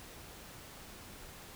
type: silence
effects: pink hiss -51 dBFS RMS until 1.55 s